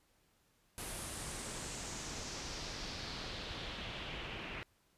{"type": "noise with low-pass filter sweep", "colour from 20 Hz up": "pink", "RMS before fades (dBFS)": -44, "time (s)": [0.78, 4.63], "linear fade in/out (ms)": 0, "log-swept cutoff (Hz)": [11000, 2500], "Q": 2.7, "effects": ["pink hiss -73 dBFS RMS until 4.97 s", "resampled to 32000 Hz"]}